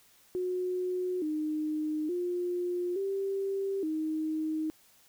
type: tone with pitch steps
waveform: sine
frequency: 364.5 / 307.1 / 354.9 / 391.2 / 313.2 Hz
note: F#4 / D#4 / F4 / G4 / D#4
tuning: -26 / -23 / +28 / -4 / +11 cents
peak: -29 dBFS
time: 0.35-4.7 s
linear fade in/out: 0 ms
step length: 870 ms
effects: white hiss -62 dBFS RMS until 5.08 s